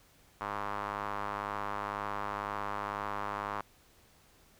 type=tone with band-pass filter; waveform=square; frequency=51 Hz; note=G#1; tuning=31 cents flat; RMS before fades=-37 dBFS; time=0.41-3.61 s; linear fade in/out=0 ms; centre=1100 Hz; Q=2.7; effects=pink hiss -63 dBFS RMS until 4.59 s